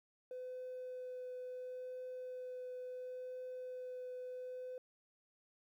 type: tone with vibrato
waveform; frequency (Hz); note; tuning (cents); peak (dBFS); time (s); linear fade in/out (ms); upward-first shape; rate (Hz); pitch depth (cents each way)
triangle; 505; B4; +39; -40; 0.31-4.78; 2; triangle; 0.72; 9
effects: tanh soft clip ceiling -40 dBFS + 13-bit